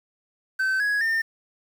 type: tone with pitch steps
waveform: triangle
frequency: 1539 / 1668.6 / 1809.2 Hz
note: G6 / G#6 / A6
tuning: -32 / +8 / +48 cents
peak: -19 dBFS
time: 0.59-1.22 s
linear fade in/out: 10 ms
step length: 210 ms
effects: 8-bit